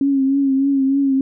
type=tone with vibrato; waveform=sine; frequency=273 Hz; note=C#4; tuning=26 cents flat; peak=-13 dBFS; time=0.01-1.21 s; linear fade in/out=2 ms; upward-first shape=triangle; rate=3.3 Hz; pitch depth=49 cents each way; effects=none